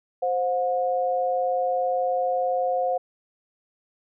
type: tone pair together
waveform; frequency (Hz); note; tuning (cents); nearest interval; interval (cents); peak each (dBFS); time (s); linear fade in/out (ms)
sine; 523.3 / 721.5; C5 / F#5; 0 / -44; tritone; 556; -24; 0.22-2.98; 10
effects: none